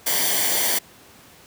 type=noise with comb filter; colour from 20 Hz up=white; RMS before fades=-21 dBFS; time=0.06-0.79 s; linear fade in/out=10 ms; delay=0.76 ms; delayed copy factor=-0.65; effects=pink hiss -48 dBFS RMS until 1.46 s + high-pass 100 Hz 12 dB/octave